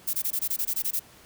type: noise bursts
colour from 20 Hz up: violet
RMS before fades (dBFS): -27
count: 11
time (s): 0.07-0.996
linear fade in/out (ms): 10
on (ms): 66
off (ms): 20
effects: pink hiss -52 dBFS RMS until 1.25 s + high-pass 60 Hz 12 dB/octave